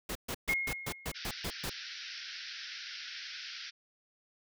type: noise bursts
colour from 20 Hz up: pink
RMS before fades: -37 dBFS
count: 9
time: 0.09-1.697 s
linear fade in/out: 5 ms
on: 63 ms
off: 130 ms
type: tone with exponential decay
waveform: sine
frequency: 2152 Hz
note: C7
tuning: 48 cents sharp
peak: -26 dBFS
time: 0.49-1.37 s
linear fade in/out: 0 ms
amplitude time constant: 190 ms
type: band-pass noise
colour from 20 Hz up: white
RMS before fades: -44 dBFS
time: 1.14-3.71 s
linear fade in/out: 20 ms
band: 1400 to 5600 Hz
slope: 96 dB/octave
effects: none